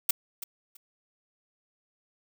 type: noise with echo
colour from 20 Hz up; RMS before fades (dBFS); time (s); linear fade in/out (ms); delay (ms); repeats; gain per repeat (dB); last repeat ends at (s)
blue; -22; 0.09-0.11; 5; 330; 2; -14; 0.77
effects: none